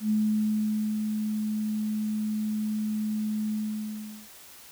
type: tone with ADSR envelope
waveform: sine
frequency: 214 Hz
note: A3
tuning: 48 cents flat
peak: -21 dBFS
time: 0-4.29 s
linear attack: 100 ms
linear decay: 880 ms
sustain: -5 dB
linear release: 760 ms
effects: white hiss -49 dBFS RMS until 4.71 s

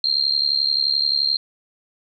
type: tone with amplitude modulation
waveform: sine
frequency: 4191 Hz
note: C8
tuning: 2 cents sharp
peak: -13 dBFS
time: 0.04-1.37 s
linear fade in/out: 2 ms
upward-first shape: sine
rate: 71.5 Hz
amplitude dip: 90%
effects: none

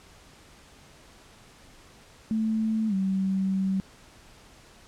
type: tone with pitch glide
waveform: sine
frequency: 220 to 191.52 Hz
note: A3 to G3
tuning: 0 to -40 cents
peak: -23 dBFS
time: 2.31-3.8 s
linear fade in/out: 0 ms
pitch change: -240 cents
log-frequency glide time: 2.88-2.94 s
effects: pink hiss -53 dBFS RMS until 4.87 s + low-pass 9000 Hz 12 dB/octave

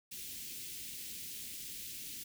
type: band-stop noise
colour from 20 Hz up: white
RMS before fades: -45 dBFS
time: 0.11-2.24 s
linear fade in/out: 10 ms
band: 350 to 2300 Hz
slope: 24 dB/octave
effects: none

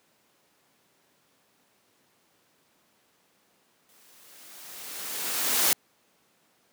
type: noise with exponential growth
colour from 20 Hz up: white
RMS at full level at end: -21 dBFS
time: 3.89-5.73 s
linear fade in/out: 1 ms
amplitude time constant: 400 ms
effects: pink hiss -66 dBFS RMS until 6.72 s + high-pass 200 Hz 12 dB/octave

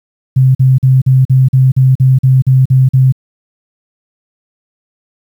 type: tone bursts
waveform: sine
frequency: 130.81 Hz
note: C3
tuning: in tune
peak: -4 dBFS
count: 12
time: 0.36-3.124 s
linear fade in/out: 10 ms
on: 190 ms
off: 44 ms
effects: 7-bit

